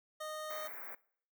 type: tone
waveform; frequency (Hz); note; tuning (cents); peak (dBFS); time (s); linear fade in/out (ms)
25% pulse; 618; D#5; -12; -36; 0.2-0.68; 10
type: band-stop noise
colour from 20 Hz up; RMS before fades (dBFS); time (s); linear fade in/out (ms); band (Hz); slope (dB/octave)
white; -46; 0.5-0.95; 5; 2300 to 15000; 96
effects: noise-tail reverb RT60 0.6 s tail -22 dB re dry + high-pass 400 Hz 12 dB/octave